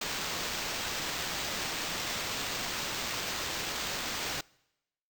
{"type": "noise with sample-and-hold", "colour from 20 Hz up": "blue", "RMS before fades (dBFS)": -35, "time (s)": [0.01, 4.41], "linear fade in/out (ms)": 5, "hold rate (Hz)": 11025, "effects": ["noise-tail reverb RT60 0.9 s tail -25 dB re dry"]}